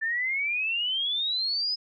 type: exponential sweep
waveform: sine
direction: up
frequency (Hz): 1760 to 5110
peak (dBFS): -25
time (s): 0.01-1.76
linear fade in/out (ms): 20
effects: none